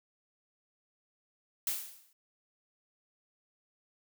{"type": "noise with exponential decay", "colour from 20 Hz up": "blue", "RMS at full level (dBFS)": -30, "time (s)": [1.67, 2.13], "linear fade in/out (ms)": 2, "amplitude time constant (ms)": 98, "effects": []}